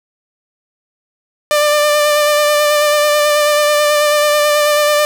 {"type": "tone with vibrato", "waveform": "sawtooth", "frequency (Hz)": 594, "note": "D5", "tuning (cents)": 20, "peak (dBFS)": -6, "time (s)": [1.51, 5.05], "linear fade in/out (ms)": 0, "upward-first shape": "sine", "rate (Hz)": 9.2, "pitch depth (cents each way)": 19, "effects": []}